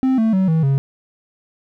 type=tone with pitch steps; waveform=triangle; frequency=261.6 / 222.5 / 189.3 / 161.03 / 136.99 Hz; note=C4 / A3 / F#3 / E3 / C#3; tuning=0 / +20 / +40 / -40 / -20 cents; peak=-11 dBFS; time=0.03-0.78 s; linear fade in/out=0 ms; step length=150 ms; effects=none